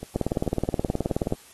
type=two click trains; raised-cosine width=2 ms; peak=-20 / -10 dBFS; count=4 / 23; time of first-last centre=0.03-1.334 / 0.16-1.324 s; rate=2.3 / 18.9 Hz; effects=white hiss -51 dBFS RMS until 1.53 s + AAC 32 kbps